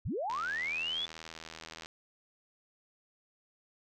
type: linear sweep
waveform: sine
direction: up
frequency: 47.13 to 3520 Hz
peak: -32 dBFS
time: 0.05-1.06 s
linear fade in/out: 10 ms
type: click train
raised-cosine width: 0.2 ms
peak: -27 dBFS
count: 127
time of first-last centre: 0.3-1.859 s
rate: 80.8 Hz
effects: none